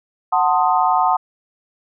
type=chord; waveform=sine; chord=F# diminished seventh; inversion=none; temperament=equal with one note detuned; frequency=740 / 890.2 / 1046.5 / 1244.5 Hz; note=F#5 / A5 / C6 / Eb6; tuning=0 / +20 / 0 / 0 cents; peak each=-17 / -18 / -20 / -21 dBFS; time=0.32-1.17 s; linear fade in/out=10 ms; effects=none